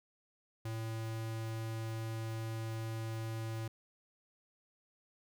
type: tone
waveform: square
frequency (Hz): 112.2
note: A2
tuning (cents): +34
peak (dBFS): -38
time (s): 0.65-3.68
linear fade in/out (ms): 5
effects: none